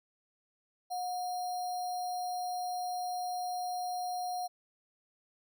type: tone with sample-and-hold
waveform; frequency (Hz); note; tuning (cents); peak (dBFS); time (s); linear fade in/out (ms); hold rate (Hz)
sine; 725; F#5; -35; -33; 0.9-4.48; 20; 4900
effects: none